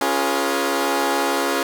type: chord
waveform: 15% pulse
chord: C# dominant seventh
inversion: none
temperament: equal with one note detuned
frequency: 277.2 / 349.2 / 415.3 / 481.8 Hz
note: C#4 / E#4 / G#4 / B4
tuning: 0 / 0 / 0 / -43 cents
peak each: -17 / -18 / -18 / -20 dBFS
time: 0.01-1.63 s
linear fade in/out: 2 ms
effects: none